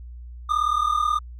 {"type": "tone pair together", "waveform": "triangle", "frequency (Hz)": [1197, 1235.6], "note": ["D6", "D#6"], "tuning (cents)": [33, -12], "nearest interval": "minor second", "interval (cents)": 55, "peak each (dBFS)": [-20, -21], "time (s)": [0.49, 1.19], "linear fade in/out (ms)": 10, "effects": ["added 60 Hz sine -36 dBFS peak until 1.39 s"]}